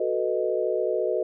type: chord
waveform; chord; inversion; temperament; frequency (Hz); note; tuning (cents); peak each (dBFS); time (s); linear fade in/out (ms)
sine; B dominant seventh; second; equal; 370 / 440 / 493.9 / 622.3; F#4 / A4 / B4 / D#5; 0 / 0 / 0 / 0; -28; 0-1.23; 5
effects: none